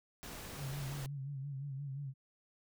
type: noise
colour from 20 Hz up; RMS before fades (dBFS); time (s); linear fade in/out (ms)
pink; -47; 0.23-1.06; 0
type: tone with vibrato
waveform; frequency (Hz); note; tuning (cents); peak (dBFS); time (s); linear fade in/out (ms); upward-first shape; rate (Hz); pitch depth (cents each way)
sine; 138.59; C#3; 0; -39; 0.56-2.14; 50; sine; 5.7; 73
effects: none